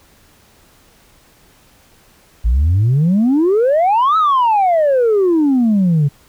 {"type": "exponential two-way sweep", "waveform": "sine", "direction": "up then down", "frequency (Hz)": [52.9, 1318, 137.8], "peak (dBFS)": -8, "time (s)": [2.44, 6.09], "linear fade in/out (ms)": 20, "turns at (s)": 4.17, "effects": ["tanh soft clip ceiling -8 dBFS", "pink hiss -50 dBFS RMS until 6.28 s"]}